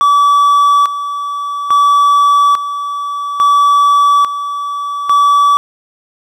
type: tone with tremolo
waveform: triangle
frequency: 1149 Hz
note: D6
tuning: 38 cents flat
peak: -4 dBFS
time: 0.01-5.57 s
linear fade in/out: 0 ms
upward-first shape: square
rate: 0.59 Hz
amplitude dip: 70%
effects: none